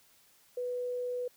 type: tone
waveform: sine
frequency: 493.9 Hz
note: B4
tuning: in tune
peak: -32 dBFS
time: 0.57-1.28 s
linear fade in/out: 5 ms
effects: white hiss -64 dBFS RMS until 1.36 s